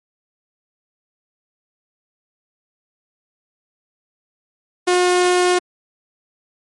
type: tone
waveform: sawtooth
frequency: 359.4 Hz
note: F4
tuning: 50 cents sharp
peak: -9 dBFS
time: 4.87-5.59 s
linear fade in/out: 10 ms
effects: MP3 48 kbps